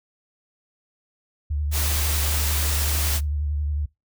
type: tone with vibrato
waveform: sine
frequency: 73.7 Hz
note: D2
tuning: 7 cents sharp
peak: -22 dBFS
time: 1.5-3.86 s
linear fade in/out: 10 ms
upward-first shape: triangle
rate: 11 Hz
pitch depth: 61 cents each way
type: noise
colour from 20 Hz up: white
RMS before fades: -26 dBFS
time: 1.71-3.21 s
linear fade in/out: 50 ms
effects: noise-tail reverb RT60 0.2 s tail -22 dB re dry